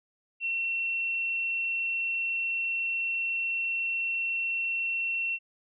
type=tone; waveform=sine; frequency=2714 Hz; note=E7; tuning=50 cents sharp; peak=-27 dBFS; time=0.4-5.39 s; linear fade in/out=50 ms; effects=none